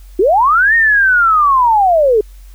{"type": "linear two-way sweep", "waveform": "sine", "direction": "up then down", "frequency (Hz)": [332.5, 1864.7, 403.8], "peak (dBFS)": -7, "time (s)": [0.19, 2.21], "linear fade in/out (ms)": 5, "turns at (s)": 0.75, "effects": ["added 46 Hz sine -33 dBFS peak until 2.54 s", "white hiss -50 dBFS RMS until 2.54 s"]}